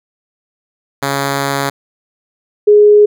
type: tone pair in turn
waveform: 5% pulse / sine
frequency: 139.1 / 416.8 Hz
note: C#3 / G#4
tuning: +6 / +6 cents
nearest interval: octave + perfect fifth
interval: 1900 cents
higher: second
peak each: -3 dBFS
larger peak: neither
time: 1.02-1.7 / 2.67-3.06 s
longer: first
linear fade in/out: 10 ms
effects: none